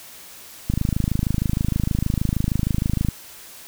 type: click train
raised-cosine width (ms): 5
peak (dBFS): -8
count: 64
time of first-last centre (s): 0.7-3.086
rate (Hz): 26.4
effects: white hiss -42 dBFS RMS until 3.67 s